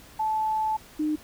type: tone pair in turn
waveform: sine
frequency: 870 / 304.9 Hz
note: A5 / D#4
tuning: -20 / -35 cents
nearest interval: octave + tritone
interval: 1815 cents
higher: first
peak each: -23 dBFS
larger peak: neither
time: 0.19-0.77 / 0.99-1.16 s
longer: first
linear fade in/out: 10 ms
effects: pink hiss -50 dBFS RMS until 1.23 s